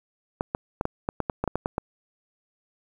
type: clicks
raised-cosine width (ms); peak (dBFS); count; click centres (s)
1; -11; 12; 0.409 / 0.549 / 0.811 / 0.854 / 1.089 / 1.203 / 1.298 / 1.44 / 1.477 / 1.556 / 1.659 / 1.781
effects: 8-bit